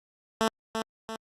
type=tone with echo; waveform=10% pulse; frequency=222.8 Hz; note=A3; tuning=22 cents sharp; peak=-14 dBFS; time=0.41-0.48 s; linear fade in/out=0 ms; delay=340 ms; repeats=2; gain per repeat=-6 dB; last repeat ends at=1.16 s; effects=low-pass 9000 Hz 12 dB/octave + Opus 48 kbps